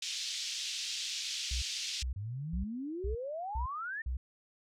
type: band-pass noise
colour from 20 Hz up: pink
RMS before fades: -38 dBFS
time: 0.02-2.03 s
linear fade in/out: 5 ms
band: 3000 to 6400 Hz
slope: 24 dB/octave
type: tone bursts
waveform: sine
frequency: 63 Hz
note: B1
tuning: 35 cents sharp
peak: -32 dBFS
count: 6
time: 1.51-4.17 s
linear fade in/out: 5 ms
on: 110 ms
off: 400 ms
type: exponential sweep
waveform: sine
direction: up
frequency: 94.3 to 1840 Hz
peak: -36 dBFS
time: 2.16-4.02 s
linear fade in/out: 5 ms
effects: none